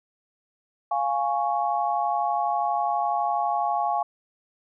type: chord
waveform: sine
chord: Db major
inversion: first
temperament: equal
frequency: 698.5 / 830.6 / 1108.7 Hz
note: F5 / Ab5 / Db6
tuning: 0 / 0 / 0 cents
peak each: -26 / -25 / -29 dBFS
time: 0.91-4.03 s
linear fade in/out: 5 ms
effects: none